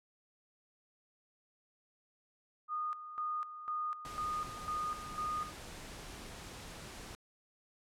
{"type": "tone with tremolo", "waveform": "sine", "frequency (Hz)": 1229, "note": "D#6", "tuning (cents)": -22, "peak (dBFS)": -34, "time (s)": [2.68, 5.53], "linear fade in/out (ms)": 50, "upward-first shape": "square", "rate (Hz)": 2, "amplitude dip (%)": 70}
{"type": "noise", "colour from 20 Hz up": "pink", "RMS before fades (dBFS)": -48, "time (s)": [4.05, 7.15], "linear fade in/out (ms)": 0}
{"effects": ["low-pass 10000 Hz 12 dB/octave"]}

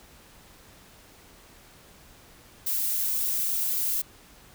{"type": "noise", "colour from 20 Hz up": "violet", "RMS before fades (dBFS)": -27, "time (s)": [2.66, 4.02], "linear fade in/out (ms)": 10, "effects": ["pink hiss -53 dBFS RMS until 4.54 s"]}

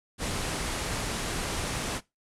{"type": "low-pass noise", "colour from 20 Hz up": "pink", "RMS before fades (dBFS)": -32, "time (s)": [0.18, 2.01], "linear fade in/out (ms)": 50, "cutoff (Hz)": 11000, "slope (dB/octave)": 48, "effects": ["noise-tail reverb RT60 0.2 s tail -20 dB re dry"]}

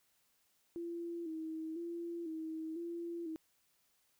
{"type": "tone with vibrato", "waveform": "sine", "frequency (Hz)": 329.6, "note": "E4", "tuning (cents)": 0, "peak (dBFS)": -39, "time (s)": [0.76, 3.36], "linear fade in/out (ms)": 0, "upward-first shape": "square", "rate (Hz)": 1, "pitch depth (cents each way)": 56, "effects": ["white hiss -75 dBFS RMS until 4.19 s"]}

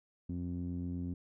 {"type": "tone with low-pass filter", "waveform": "sawtooth", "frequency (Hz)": 88, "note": "F2", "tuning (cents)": 14, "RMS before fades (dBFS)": -38, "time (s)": [0.29, 1.14], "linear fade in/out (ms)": 5, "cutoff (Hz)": 240, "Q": 4.6, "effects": []}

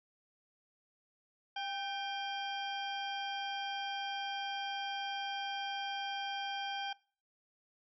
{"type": "harmonic tone with a mistuned harmonic", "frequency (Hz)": 797, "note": "G5", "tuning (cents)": 28, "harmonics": [1, 2, 3, 4, 6, 7], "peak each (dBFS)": [-39, -44, -48, -42, -52, -57], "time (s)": [1.56, 6.93], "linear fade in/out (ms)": 5, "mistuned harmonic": 2, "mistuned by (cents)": -52, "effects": ["noise-tail reverb RT60 0.4 s tail -22 dB re dry"]}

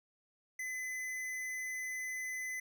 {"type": "tone with tanh clipping", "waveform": "sine", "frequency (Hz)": 2022, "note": "B6", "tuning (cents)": 40, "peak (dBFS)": -39, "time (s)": [0.59, 2.6], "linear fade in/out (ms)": 5, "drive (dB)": 18, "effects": []}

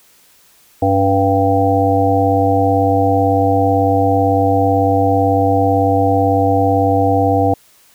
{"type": "harmonic tone with a mistuned harmonic", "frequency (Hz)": 98, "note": "G2", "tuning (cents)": 0, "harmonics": [1, 3, 5, 7, 8], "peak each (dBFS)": [-17, -17, -17, -17, -17], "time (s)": [0.82, 7.54], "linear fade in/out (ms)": 5, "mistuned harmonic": 3, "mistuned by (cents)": -49, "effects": ["white hiss -50 dBFS RMS until 7.94 s"]}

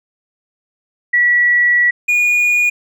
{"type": "tone pair in turn", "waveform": ["sine", "triangle"], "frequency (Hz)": [1940, 2444], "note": ["B6", "D#7"], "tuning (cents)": [-31, -32], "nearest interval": "major third", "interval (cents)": 399, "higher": "second", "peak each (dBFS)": -9, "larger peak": "neither", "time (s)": [[1.13, 1.91], [2.08, 2.7]], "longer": "first", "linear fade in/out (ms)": 10, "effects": []}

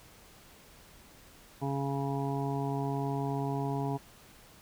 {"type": "harmonic tone", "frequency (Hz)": 138.59, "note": "C#3", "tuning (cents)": 0, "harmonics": [1, 2, 3, 5, 6, 7], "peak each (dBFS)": [-33, -36, -38, -40, -41, -41], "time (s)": [1.61, 3.98], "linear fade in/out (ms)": 20, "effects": ["pink hiss -56 dBFS RMS until 4.61 s"]}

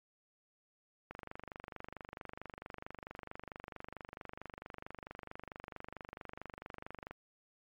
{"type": "click train", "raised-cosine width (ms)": 0.5, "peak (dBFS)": -29, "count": 148, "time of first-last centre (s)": [1.11, 7.11], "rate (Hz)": 24.5, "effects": ["MP3 64 kbps"]}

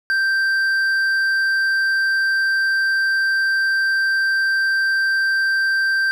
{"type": "tone with hard clipping", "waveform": "sine", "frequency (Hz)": 1568, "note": "G6", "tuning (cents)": 0, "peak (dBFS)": -17, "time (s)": [0.1, 6.11], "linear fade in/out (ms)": 0, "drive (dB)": 5, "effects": []}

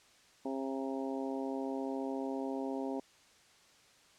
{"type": "harmonic tone with a mistuned harmonic", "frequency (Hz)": 134.4, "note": "C3", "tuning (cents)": 47, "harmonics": [2, 3, 4, 5, 6, 7], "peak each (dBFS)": [-37, -41, -43, -45, -47, -48], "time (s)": [0.45, 3], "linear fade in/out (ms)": 5, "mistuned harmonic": 7, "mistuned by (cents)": -17, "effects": ["white hiss -63 dBFS RMS until 4.18 s", "low-pass 7000 Hz 12 dB/octave"]}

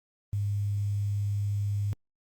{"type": "tone with quantisation", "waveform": "sine", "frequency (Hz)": 101.8, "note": "G#2", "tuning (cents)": -34, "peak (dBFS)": -26, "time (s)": [0.33, 1.93], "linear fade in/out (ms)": 0, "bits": 9, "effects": ["Opus 32 kbps"]}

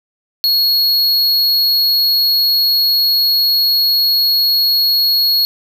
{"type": "tone", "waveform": "square", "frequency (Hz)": 4326, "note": "C#8", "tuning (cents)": -43, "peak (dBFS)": -11, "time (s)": [0.44, 5.45], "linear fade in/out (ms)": 0, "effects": []}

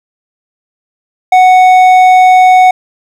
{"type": "tone with hard clipping", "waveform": "triangle", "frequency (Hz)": 740, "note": "F#5", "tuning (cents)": 0, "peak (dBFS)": -3, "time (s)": [1.32, 2.71], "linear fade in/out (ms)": 5, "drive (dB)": 10, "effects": []}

